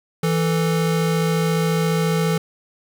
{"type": "tone pair together", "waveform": "square", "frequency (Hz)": [164.81, 440], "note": ["E3", "A4"], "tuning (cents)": [0, 0], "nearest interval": "octave + perfect fourth", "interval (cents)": 1700, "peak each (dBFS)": [-19, -24], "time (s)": [0.23, 2.38], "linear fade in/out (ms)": 5, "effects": []}